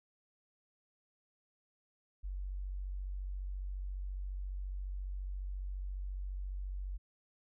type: tone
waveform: sine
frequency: 47.25 Hz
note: F#1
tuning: 37 cents sharp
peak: -37 dBFS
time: 2.23-6.98 s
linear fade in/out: 20 ms
effects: none